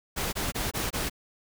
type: noise bursts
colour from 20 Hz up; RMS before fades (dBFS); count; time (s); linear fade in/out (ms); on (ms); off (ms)
pink; -30; 5; 0.16-1.098; 20; 170; 22
effects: none